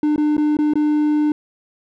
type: tone with dropouts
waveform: triangle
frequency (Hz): 300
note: D4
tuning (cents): +37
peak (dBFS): -12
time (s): 0.03-1.32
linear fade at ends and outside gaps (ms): 2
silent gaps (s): 0.161-0.179 / 0.368-0.379 / 0.569-0.588 / 0.736-0.755
effects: none